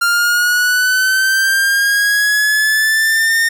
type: linear sweep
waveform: 45% pulse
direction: up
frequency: 1391 to 1830 Hz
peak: -11 dBFS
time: 0.01-3.49 s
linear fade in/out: 10 ms
effects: none